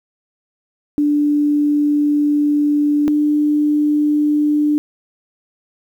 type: tone pair in turn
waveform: sine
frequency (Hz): 293.7 / 297.5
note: D4 / D4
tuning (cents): 0 / +22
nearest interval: unison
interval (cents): 22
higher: second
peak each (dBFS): -12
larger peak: neither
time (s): 0.98-3.08 / 3.08-4.78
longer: first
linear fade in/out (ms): 0
effects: 8-bit